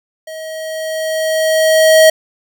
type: tone with level ramp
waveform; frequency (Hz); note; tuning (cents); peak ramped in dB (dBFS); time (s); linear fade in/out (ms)
square; 635; D#5; +35; -27 to -4; 0.27-2.1; 5
effects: none